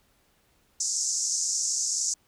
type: band-pass noise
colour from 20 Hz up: white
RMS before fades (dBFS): -28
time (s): 0.8-2.14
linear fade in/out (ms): 5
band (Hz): 5600 to 7400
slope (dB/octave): 48
effects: pink hiss -66 dBFS RMS until 2.27 s